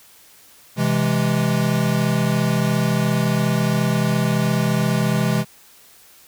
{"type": "chord", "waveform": "square", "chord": "C augmented", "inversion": "none", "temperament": "equal with one note detuned", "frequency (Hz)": [130.44, 164.81, 207.7], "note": ["C3", "E3", "G#3"], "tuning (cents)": [-5, 0, 0], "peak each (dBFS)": -22, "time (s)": [0.76, 5.45], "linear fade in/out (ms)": 50, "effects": ["white hiss -49 dBFS RMS until 6.27 s"]}